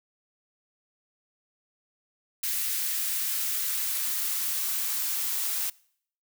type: noise with high-pass filter sweep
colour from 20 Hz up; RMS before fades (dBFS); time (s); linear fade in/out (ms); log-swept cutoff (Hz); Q
blue; -29; 2.43-5.7; 5; 1700 to 800; 1.2
effects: noise-tail reverb RT60 0.6 s tail -23 dB re dry